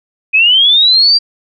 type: linear sweep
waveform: sine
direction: up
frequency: 2489 to 4769 Hz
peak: -5 dBFS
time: 0.33-1.19 s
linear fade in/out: 20 ms
effects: none